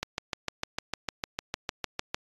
click train, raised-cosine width 0.2 ms, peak -12 dBFS, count 15, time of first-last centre 0.03-2.145 s, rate 6.62 Hz, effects AAC 32 kbps

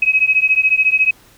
sine beating tone pair, 2539 / 2553 Hz, D#7 / D#7, +34 / +44 cents, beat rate 14 Hz, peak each -14 dBFS, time 0.02-1.11 s, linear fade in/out 5 ms, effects pink hiss -48 dBFS RMS until 1.37 s

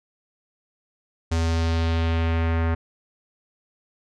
square tone with low-pass filter sweep, 82.41 Hz, E2, in tune, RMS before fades -22 dBFS, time 1.31-2.75 s, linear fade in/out 10 ms, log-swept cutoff 6900 to 1700 Hz, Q 1.5, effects none

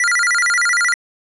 square tone with vibrato, 1661.2 Hz, G#6, in tune, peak -14 dBFS, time 0-0.94 s, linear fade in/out 2 ms, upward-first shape square, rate 13 Hz, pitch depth 290 cents each way, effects resampled to 24000 Hz + 8-bit

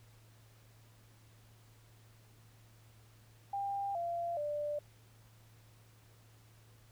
sine tone with pitch steps, 797 / 685.9 / 590.2 Hz, G5 / F5 / D5, +28 / -31 / +8 cents, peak -34 dBFS, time 3.53-4.79 s, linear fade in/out 5 ms, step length 420 ms, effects added 111 Hz sine -60 dBFS peak until 6.91 s + pink hiss -66 dBFS RMS until 6.91 s

